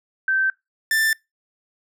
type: tone pair in turn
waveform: sine / 45% pulse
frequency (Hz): 1552 / 1775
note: G6 / A6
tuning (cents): -18 / +15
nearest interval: major second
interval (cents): 233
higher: second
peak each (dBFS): -17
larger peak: neither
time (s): 0.28-0.5 / 0.91-1.13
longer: neither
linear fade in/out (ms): 2
effects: noise-tail reverb RT60 0.2 s tail -24 dB re dry